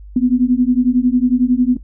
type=beating tone pair; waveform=sine; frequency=243.9 / 254.9 Hz; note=B3 / C4; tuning=-21 / -45 cents; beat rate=11 Hz; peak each=-14 dBFS; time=0.16-1.77 s; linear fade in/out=5 ms; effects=noise-tail reverb RT60 0.1 s tail -17 dB re dry + added 50 Hz sine -33 dBFS peak until 1.83 s